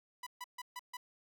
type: tone bursts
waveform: sawtooth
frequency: 990 Hz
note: B5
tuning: 4 cents sharp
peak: -38 dBFS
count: 5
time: 0.23-0.97 s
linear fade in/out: 5 ms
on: 36 ms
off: 140 ms
effects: none